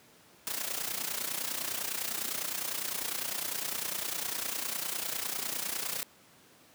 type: noise with amplitude modulation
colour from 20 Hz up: white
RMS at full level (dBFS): -32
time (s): 0.47-6.03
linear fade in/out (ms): 0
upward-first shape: sine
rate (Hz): 29.9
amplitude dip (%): 70
effects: pink hiss -59 dBFS RMS until 6.74 s + high-pass 150 Hz 12 dB/octave